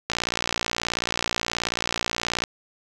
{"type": "click train", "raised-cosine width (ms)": 0.2, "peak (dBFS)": -6, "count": 138, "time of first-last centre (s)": [0.1, 2.438], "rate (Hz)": 58.6, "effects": []}